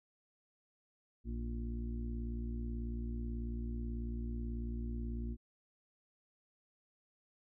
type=harmonic tone; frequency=58.27 Hz; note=A#1; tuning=in tune; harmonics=1 / 2 / 4 / 5 / 6; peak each=-38 / -47 / -44 / -54 / -53 dBFS; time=1.24-5.37 s; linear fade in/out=50 ms; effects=none